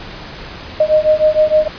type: beating tone pair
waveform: sine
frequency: 614 / 620.5 Hz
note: D#5 / D#5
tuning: -23 / -5 cents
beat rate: 6.5 Hz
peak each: -12 dBFS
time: 0.8-1.68 s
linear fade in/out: 5 ms
effects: pink hiss -31 dBFS RMS until 1.78 s + resampled to 11025 Hz